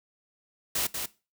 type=noise with echo; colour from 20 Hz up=white; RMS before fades=-28 dBFS; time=0.75-0.87 s; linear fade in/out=5 ms; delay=190 ms; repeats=1; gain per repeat=-5 dB; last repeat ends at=1.06 s; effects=noise-tail reverb RT60 0.3 s tail -19 dB re dry